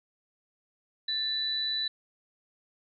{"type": "tone pair together", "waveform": "sine", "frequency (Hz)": [1768, 3969], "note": ["A6", "B7"], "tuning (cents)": [8, 8], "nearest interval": "octave + major second", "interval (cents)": 1400, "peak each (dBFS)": [-39, -28], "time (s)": [1.08, 1.88], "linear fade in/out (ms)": 5, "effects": []}